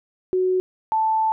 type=tone pair in turn; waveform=sine; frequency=370 / 880 Hz; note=F#4 / A5; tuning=0 / 0 cents; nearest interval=octave + minor third; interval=1500 cents; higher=second; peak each=-17 dBFS; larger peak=neither; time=0.33-0.6 / 0.92-1.32 s; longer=second; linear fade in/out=0 ms; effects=none